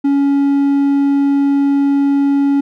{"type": "tone", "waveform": "triangle", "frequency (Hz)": 280, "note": "C#4", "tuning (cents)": 18, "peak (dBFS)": -8, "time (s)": [0.04, 2.61], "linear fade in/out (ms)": 10, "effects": []}